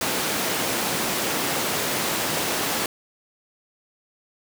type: high-pass noise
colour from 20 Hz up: pink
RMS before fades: -25 dBFS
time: 0.01-2.86 s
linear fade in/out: 2 ms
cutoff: 220 Hz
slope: 12 dB/octave
effects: none